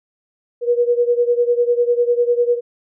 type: beating tone pair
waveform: sine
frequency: 478.1 / 488.1 Hz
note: A#4 / B4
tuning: +44 / -20 cents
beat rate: 10 Hz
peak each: -15 / -18 dBFS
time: 0.61-2.61 s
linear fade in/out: 50 ms
effects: none